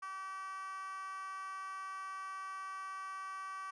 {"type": "tone with high-pass filter", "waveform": "10% pulse", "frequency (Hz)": 383.4, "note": "G4", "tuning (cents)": -38, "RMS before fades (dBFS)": -44, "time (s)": [0.02, 3.71], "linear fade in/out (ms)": 10, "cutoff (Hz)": 1200, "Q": 8.5, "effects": ["resampled to 24000 Hz"]}